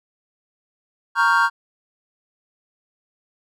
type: chord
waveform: triangle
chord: G half-diminished seventh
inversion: first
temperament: equal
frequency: 932.3 / 1108.7 / 1396.9 / 1568 Hz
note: Bb5 / Db6 / F6 / G6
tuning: 0 / 0 / 0 / 0 cents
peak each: -18 dBFS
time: 1.15-1.5 s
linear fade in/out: 50 ms
effects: none